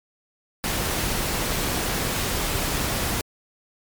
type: noise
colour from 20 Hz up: pink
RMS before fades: -25 dBFS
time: 0.64-3.21 s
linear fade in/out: 0 ms
effects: MP3 96 kbps